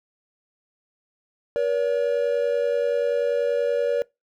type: tone pair together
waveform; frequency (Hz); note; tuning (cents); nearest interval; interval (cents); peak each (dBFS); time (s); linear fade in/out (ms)
triangle; 477.8 / 568.2; A#4 / C#5; +43 / +43; minor third; 300; -21; 1.56-4.02; 0
effects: noise-tail reverb RT60 0.2 s tail -23 dB re dry